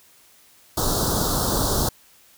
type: band-stop noise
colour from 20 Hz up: pink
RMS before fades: -22 dBFS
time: 0.77-1.89 s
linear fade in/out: 5 ms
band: 1400 to 3700 Hz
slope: 48 dB/octave
effects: white hiss -54 dBFS RMS until 2.37 s